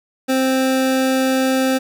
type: tone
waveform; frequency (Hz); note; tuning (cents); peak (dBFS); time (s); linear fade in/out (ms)
25% pulse; 262.4; C4; +5; -11; 0.28-1.79; 20
effects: none